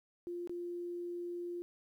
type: tone with dropouts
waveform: sine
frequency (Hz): 349.2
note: F4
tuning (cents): 0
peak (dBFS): -38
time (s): 0.27-1.62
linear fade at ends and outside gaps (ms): 0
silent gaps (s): 0.474-0.495
effects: 12-bit